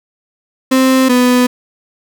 35% pulse tone pair in turn, 261.6 / 248.7 Hz, C4 / B3, 0 / +12 cents, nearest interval minor second, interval 88 cents, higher first, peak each -6 dBFS, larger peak neither, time 0.71-1.09 / 1.09-1.47 s, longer neither, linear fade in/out 10 ms, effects none

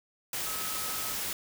sine tone in noise, 1281 Hz, E6, 50 cents flat, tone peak -42 dBFS, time 0.46-1.13 s, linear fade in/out 2 ms, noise white, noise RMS -34 dBFS, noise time 0.33-1.33 s, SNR -11 dB, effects none

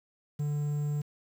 triangle tone with quantisation, 147.1 Hz, D3, 3 cents sharp, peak -26 dBFS, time 0.39-1.02 s, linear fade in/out 10 ms, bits 9, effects none

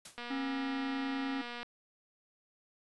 white noise with exponential decay, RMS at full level -44 dBFS, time 0.05-0.26 s, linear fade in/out 5 ms, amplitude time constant 45 ms
click train, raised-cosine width 0.3 ms, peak -27 dBFS, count 349, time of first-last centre 0.18-1.63 s, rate 240 Hz
harmonic tone, 270.1 Hz, C#4, 45 cents flat, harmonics 1 / 3 / 5 / 7, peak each -34 / -46 / -49 / -49 dBFS, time 0.3-1.42 s, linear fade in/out 10 ms
effects resampled to 24000 Hz

